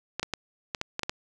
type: clicks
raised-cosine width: 0.2 ms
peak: -12 dBFS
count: 8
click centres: 0.196 / 0.23 / 0.337 / 0.748 / 0.814 / 0.994 / 1.033 / 1.095 s
effects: none